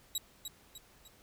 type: tone with echo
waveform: 20% pulse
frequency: 3849 Hz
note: B7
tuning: 45 cents flat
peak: -26 dBFS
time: 0.15-0.18 s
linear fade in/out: 2 ms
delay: 300 ms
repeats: 3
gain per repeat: -7 dB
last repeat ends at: 1.08 s
effects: pink hiss -62 dBFS RMS until 1.22 s